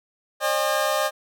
25% pulse tone cluster, 539 / 607 / 807 Hz, C#5 / D#5 / G#5, -49 / -43 / -50 cents, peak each -23 / -19 / -24 dBFS, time 0.4-1.11 s, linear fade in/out 50 ms, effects none

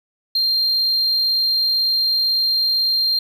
sine tone, 4186 Hz, C8, in tune, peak -13 dBFS, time 0.35-3.19 s, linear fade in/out 5 ms, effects tanh soft clip ceiling -14 dBFS + 8-bit

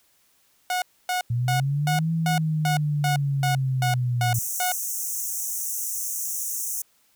sawtooth tone bursts, 729 Hz, F#5, 26 cents flat, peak -19 dBFS, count 11, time 0.7-4.72 s, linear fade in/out 2 ms, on 120 ms, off 270 ms
sine linear two-way sweep, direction up then down, 116.54 to 164.81 to 116.54 Hz, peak -21 dBFS, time 1.3-4.39 s, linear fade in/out 5 ms, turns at 2.12 s
pink high-pass noise, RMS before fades -29 dBFS, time 4.34-6.82 s, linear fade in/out 5 ms, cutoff 5800 Hz, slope 96 dB/octave
effects white hiss -63 dBFS RMS until 7.15 s

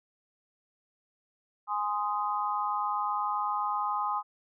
sine chord, Ab major, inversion none, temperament just, 830.6 / 1038.3 / 1245.9 Hz, Ab5 / C6 / Eb6, 0 / -14 / +2 cents, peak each -32 dBFS, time 1.67-4.23 s, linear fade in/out 50 ms, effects none

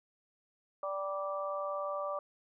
harmonic tone, 194.9 Hz, G3, 10 cents flat, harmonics 3 / 4 / 5 / 6, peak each -36 / -45 / -46 / -38 dBFS, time 0.83-2.19 s, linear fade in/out 2 ms, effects none

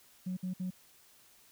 sine tone bursts, 183.8 Hz, F#3, 11 cents flat, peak -32 dBFS, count 3, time 0.26-0.706 s, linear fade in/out 10 ms, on 110 ms, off 58 ms, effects tanh soft clip ceiling -30 dBFS + white hiss -62 dBFS RMS until 1.51 s

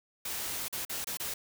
white noise with dropouts, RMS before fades -36 dBFS, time 0.25-1.34 s, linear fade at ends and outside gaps 5 ms, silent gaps 0.683-0.726 / 0.851-0.895 / 1.045-1.07 / 1.172-1.198 s, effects none

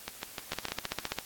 two click trains, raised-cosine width 0.2 ms, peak -17 / -14 dBFS, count 5 / 11, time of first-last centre 0.08-0.684 / 0.52-1.187 s, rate 6.62 / 15 Hz, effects white hiss -48 dBFS RMS until 1.25 s + AAC 64 kbps

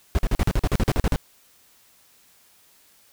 brown noise bursts, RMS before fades -19 dBFS, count 13, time 0.15-1.16 s, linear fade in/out 0 ms, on 38 ms, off 43 ms, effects white hiss -57 dBFS RMS until 3.12 s

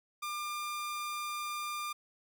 sawtooth tone, 1198 Hz, D6, 34 cents sharp, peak -32 dBFS, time 0.22-1.93 s, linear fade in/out 10 ms, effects none

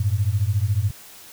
sine beating tone pair, 95.1 / 109.1 Hz, F#2 / A2, +48 / -14 cents, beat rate 14 Hz, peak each -21 dBFS, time 0-0.91 s, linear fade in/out 5 ms, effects white hiss -44 dBFS RMS until 1.32 s

